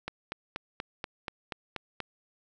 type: click train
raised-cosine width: 0.3 ms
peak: -18 dBFS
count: 9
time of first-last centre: 0.08-2.003 s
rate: 4.16 Hz
effects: none